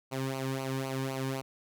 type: tone with flanger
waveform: sawtooth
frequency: 133.2 Hz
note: C3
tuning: 31 cents sharp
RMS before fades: -34 dBFS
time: 0.11-1.42 s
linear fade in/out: 20 ms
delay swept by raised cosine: 0.56 to 1.53 ms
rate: 3.9 Hz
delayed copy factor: -0.75
effects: none